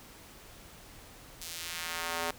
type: tone with high-pass filter sweep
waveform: square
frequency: 83.8 Hz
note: E2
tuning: 29 cents sharp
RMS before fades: -37 dBFS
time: 1.41-2.31 s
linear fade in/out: 5 ms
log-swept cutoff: 5000 to 560 Hz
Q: 0.77
effects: pink hiss -52 dBFS RMS until 2.38 s